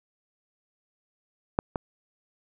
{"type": "clicks", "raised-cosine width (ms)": 1, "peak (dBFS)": [-8, -14], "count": 2, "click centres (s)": [1.589, 1.758], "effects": []}